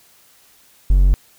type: tone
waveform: triangle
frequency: 46.25 Hz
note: F#1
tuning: in tune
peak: -7 dBFS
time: 0.9-1.14 s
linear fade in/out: 0 ms
effects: white hiss -52 dBFS RMS until 1.38 s